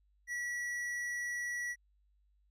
sine tone with tanh clipping, 1938 Hz, B6, 33 cents flat, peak -37 dBFS, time 0.27-1.76 s, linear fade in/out 50 ms, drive 11 dB, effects added 50 Hz sine -68 dBFS peak until 2.5 s

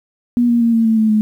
sine tone with pitch steps, 241.1 / 236.4 / 231.8 / 227.3 / 222.9 / 218.6 / 214.3 Hz, B3 / A#3 / A#3 / A#3 / A3 / A3 / A3, -41 / +24 / -10 / -43 / +23 / -11 / -45 cents, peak -10 dBFS, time 0.37-1.21 s, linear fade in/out 0 ms, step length 120 ms, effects 8-bit

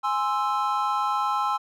triangle chord, Ab augmented, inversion none, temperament equal, 830.6 / 1046.5 / 1318.5 Hz, Ab5 / C6 / E6, 0 / 0 / 0 cents, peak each -25 dBFS, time 0.03-1.58 s, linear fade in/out 20 ms, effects none

